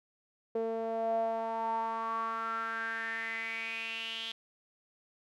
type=tone with band-pass filter sweep; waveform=sawtooth; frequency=225.9 Hz; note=A3; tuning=46 cents sharp; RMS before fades=-35 dBFS; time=0.55-4.32 s; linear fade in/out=5 ms; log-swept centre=500 to 3300 Hz; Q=7.4; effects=none